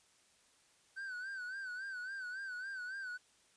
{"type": "tone with vibrato", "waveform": "triangle", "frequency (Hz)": 1527, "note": "G6", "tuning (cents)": -46, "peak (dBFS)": -39, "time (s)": [0.96, 3.18], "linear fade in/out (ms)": 20, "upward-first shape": "sine", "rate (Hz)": 3.6, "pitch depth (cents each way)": 83, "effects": ["white hiss -69 dBFS RMS until 3.56 s", "resampled to 22050 Hz"]}